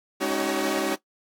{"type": "tone cluster", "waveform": "sawtooth", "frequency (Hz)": [209.3, 275.2, 312.6, 378.8, 562], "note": ["G#3", "C#4", "D#4", "F#4", "C#5"], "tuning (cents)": [14, -12, 8, 41, 24], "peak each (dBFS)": [-30, -27, -25, -24, -27], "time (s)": [0.2, 0.96], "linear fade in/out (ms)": 20, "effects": ["noise-tail reverb RT60 0.1 s tail -17 dB re dry", "AAC 64 kbps"]}